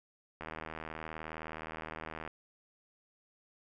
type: click train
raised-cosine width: 0.5 ms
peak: -26 dBFS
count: 149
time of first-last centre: 0.41-2.276 s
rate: 79.3 Hz
effects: none